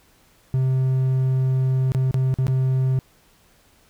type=tone with dropouts; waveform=triangle; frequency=130.81 Hz; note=C3; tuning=in tune; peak=-15 dBFS; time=0.54-2.99 s; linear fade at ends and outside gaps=0 ms; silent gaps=1.919-1.948 / 2.111-2.143 / 2.341-2.386 / 2.468-2.481 s; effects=pink hiss -57 dBFS RMS until 3.89 s